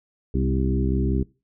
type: harmonic tone with a mistuned harmonic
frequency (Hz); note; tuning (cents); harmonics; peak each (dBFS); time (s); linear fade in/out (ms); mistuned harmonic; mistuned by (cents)
65.41; C2; 0; 1 / 2 / 3 / 4 / 5 / 6; -23 / -26 / -28 / -29 / -30 / -31; 0.34-1.23; 5; 3; +31
effects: noise-tail reverb RT60 0.3 s tail -22 dB re dry